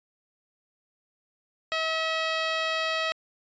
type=tone; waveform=10% pulse; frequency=643 Hz; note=E5; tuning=43 cents flat; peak=-17 dBFS; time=1.72-3.12 s; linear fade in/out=0 ms; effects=resampled to 16000 Hz